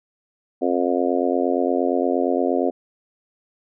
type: harmonic tone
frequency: 88.6 Hz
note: F2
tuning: 25 cents sharp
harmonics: 3 / 4 / 5 / 6 / 7 / 8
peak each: -23 / -24 / -25 / -26 / -26 / -27 dBFS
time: 0.61-2.71 s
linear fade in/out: 20 ms
effects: none